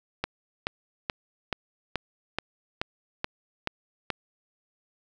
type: click train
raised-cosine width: 0.3 ms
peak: -11 dBFS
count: 10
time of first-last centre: 0.24-4.103 s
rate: 2.33 Hz
effects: none